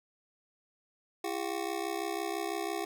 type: ring-modulated tone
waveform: 25% pulse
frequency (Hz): 369.8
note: F#4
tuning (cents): -1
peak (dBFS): -26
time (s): 1.24-2.85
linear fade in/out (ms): 2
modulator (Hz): 33
effects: none